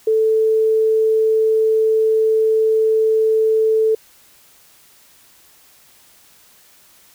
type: tone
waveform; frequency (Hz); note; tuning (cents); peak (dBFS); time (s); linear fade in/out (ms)
sine; 440; A4; 0; -12; 0.07-3.95; 5
effects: white hiss -50 dBFS RMS until 7.14 s